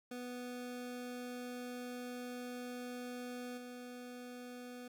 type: tone with level steps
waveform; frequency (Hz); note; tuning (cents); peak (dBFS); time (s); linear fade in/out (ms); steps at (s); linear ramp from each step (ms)
25% pulse; 246.9; B3; 0; -39 / -43; 0.11-4.88; 5; 3.57; 10
effects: none